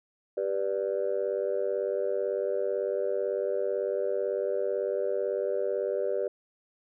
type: chord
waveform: sine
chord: G major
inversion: none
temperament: just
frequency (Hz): 392 / 490 / 588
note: G4 / B4 / D5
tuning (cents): 0 / -14 / +2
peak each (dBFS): -30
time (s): 0.37-6.28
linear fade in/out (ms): 5
effects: tanh soft clip ceiling -19 dBFS